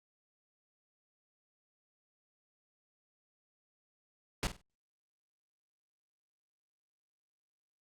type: noise with echo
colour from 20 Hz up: pink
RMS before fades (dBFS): -32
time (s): 4.43-4.47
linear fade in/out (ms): 0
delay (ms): 48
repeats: 3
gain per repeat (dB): -12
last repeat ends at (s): 4.614
effects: low-pass 9000 Hz 12 dB/octave + Opus 48 kbps